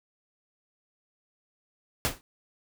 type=noise with exponential decay; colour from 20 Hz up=pink; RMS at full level=-22 dBFS; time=2.05-2.21 s; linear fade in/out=0 ms; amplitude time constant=33 ms; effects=none